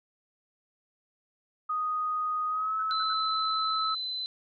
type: tone with pitch glide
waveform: sine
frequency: 1244.5 to 1297.3 Hz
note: D#6 to E6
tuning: 0 to -28 cents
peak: -27 dBFS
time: 1.69-3.95 s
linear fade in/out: 10 ms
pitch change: +72 cents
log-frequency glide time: 2.48-2.75 s
type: tone bursts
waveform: sine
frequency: 1483 Hz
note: F#6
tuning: 4 cents sharp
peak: -36 dBFS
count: 4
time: 2.79-3.134 s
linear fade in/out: 5 ms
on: 38 ms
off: 64 ms
type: tone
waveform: sine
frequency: 4033 Hz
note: B7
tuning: 36 cents sharp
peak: -31 dBFS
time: 2.91-4.26 s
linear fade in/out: 0 ms
effects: none